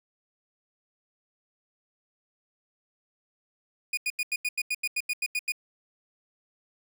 40% pulse tone bursts, 2456 Hz, D#7, 23 cents flat, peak -25 dBFS, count 13, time 3.93-5.521 s, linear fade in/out 5 ms, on 43 ms, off 86 ms, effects none

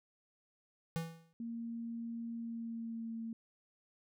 square tone with exponential decay, 164.81 Hz, E3, in tune, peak -33 dBFS, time 0.96-1.33 s, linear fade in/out 0 ms, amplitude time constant 80 ms
sine tone with pitch glide, 231.7 to 227.1 Hz, A#3 to A#3, -10 to -45 cents, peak -39 dBFS, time 1.4-3.33 s, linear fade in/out 2 ms, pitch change -35 cents, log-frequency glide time 2.34-3.15 s
effects none

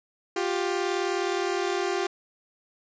sawtooth tone pair together, 352.9 / 392.4 Hz, F4 / G4, +18 / +2 cents, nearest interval major second, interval 184 cents, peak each -24 dBFS, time 0.36-2.07 s, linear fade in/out 5 ms, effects resampled to 16000 Hz + 10-bit

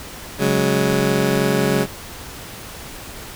20% pulse chord, C# suspended fourth, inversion none, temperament just, 138.59 / 184.79 / 207.9 Hz, C#3 / F#3 / G#3, 0 / -2 / +2 cents, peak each -16 dBFS, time 0.38-1.87 s, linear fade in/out 50 ms, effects pink hiss -35 dBFS RMS until 3.35 s

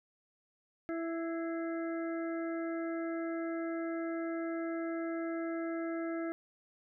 harmonic tone with a mistuned harmonic, 330.8 Hz, E4, 6 cents sharp, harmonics 1 / 2 / 4 / 5 / 6, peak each -35 / -41 / -47 / -49 / -51 dBFS, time 0.89-6.32 s, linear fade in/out 0 ms, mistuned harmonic 6, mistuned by +69 cents, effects none

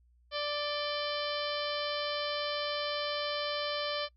harmonic tone with a mistuned harmonic, 587.3 Hz, D5, in tune, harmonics 1 / 2 / 3 / 4 / 5 / 6 / 7 / 8 / 9, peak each -35 / -39 / -43 / -44 / -40 / -44 / -43 / -43 / -47 dBFS, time 0.31-4.09 s, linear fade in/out 50 ms, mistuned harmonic 5, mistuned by +72 cents, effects noise-tail reverb RT60 0.1 s tail -23 dB re dry + added 60 Hz sine -62 dBFS peak until 4.16 s

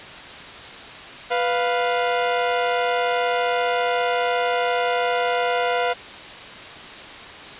sawtooth tone pair together, 493.9 / 699.5 Hz, B4 / F5, 0 / +3 cents, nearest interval tritone, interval 603 cents, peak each -18 dBFS, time 1.3-5.94 s, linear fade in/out 20 ms, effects white hiss -37 dBFS RMS until 7.59 s + resampled to 8000 Hz

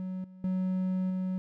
triangle tone with level steps, 185.9 Hz, F#3, 8 cents sharp, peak -31 / -45 / -25 / -27 dBFS, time 0-1.38 s, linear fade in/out 0 ms, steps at 0.24 / 0.44 / 1.1 s, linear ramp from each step 2 ms, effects none

